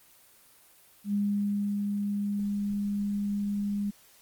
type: tone with ADSR envelope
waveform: sine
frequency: 203.5 Hz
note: G#3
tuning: 35 cents flat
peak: -24 dBFS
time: 1.04-3.91 s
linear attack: 96 ms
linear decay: 630 ms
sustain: -3 dB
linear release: 13 ms
effects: white hiss -58 dBFS RMS until 4.21 s + Opus 24 kbps